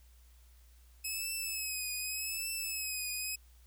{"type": "tone with vibrato", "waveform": "10% pulse", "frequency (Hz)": 2566, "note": "E7", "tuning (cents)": -47, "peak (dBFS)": -27, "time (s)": [1.04, 3.36], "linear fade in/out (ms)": 10, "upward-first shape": "triangle", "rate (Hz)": 0.85, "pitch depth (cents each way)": 68, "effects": ["added 60 Hz sine -57 dBFS peak until 3.66 s", "white hiss -68 dBFS RMS until 3.66 s"]}